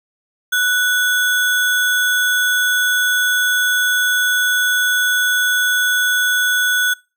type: tone with sample-and-hold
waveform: sine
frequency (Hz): 1480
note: F#6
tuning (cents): 0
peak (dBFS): -13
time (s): 0.52-6.94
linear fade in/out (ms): 10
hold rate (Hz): 4900
effects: noise-tail reverb RT60 0.3 s tail -25 dB re dry